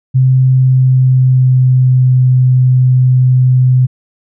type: tone with pitch glide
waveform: sine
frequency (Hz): 130 to 127.69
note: C3 to C3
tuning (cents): -11 to -42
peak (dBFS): -5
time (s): 0.14-3.87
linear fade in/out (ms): 20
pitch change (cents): -31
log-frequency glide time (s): 0.52-2.2
effects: none